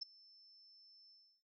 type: tone with ADSR envelope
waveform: sine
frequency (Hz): 5300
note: E8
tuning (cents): +9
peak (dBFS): -37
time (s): 0.01-1.43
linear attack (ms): 13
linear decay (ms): 12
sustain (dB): -24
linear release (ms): 330
effects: none